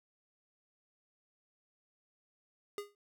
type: tone with exponential decay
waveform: square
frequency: 409.1 Hz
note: G#4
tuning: 26 cents flat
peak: -35 dBFS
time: 2.78-2.95 s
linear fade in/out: 1 ms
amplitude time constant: 35 ms
effects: none